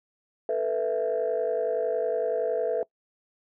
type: chord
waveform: sine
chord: A suspended second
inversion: none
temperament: equal with one note detuned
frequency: 443.1 / 493.9 / 659.3 Hz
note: A4 / B4 / E5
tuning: +12 / 0 / 0 cents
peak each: -27 dBFS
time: 0.49-2.83 s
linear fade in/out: 2 ms
effects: noise-tail reverb RT60 0.1 s tail -23 dB re dry + tanh soft clip ceiling -18 dBFS